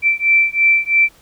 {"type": "beating tone pair", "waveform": "sine", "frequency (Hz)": [2336, 2339], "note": ["D7", "D7"], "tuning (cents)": [-10, -8], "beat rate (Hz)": 3, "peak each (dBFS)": -14, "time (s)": [0.02, 1.09], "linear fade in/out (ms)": 50, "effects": ["pink hiss -50 dBFS RMS until 1.21 s"]}